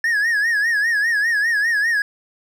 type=tone with vibrato; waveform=triangle; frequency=1760 Hz; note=A6; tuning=in tune; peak=-14 dBFS; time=0.04-2.02 s; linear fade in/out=2 ms; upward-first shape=sine; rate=5 Hz; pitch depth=120 cents each way; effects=none